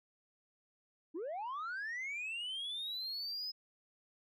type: linear sweep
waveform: sine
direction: up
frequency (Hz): 288.5 to 5110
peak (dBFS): -36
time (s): 1.14-3.52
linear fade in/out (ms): 20
effects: tanh soft clip ceiling -37 dBFS